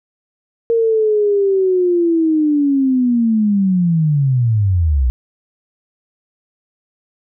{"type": "linear sweep", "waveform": "sine", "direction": "down", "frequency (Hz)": [464.2, 58.6], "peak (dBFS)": -11, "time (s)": [0.7, 5.1], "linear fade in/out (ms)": 0, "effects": []}